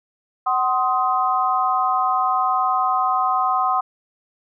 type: chord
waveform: sine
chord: C diminished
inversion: second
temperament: just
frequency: 753.5 / 1046.5 / 1255.8 Hz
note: Gb5 / C6 / Eb6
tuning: +31 / 0 / +16 cents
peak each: -21 dBFS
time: 0.46-3.81 s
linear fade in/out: 10 ms
effects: none